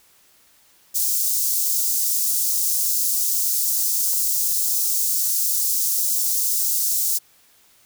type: high-pass noise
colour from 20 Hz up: white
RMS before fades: -21 dBFS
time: 0.94-7.19 s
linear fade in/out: 20 ms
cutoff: 5500 Hz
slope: 24 dB/octave
effects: white hiss -56 dBFS RMS until 7.85 s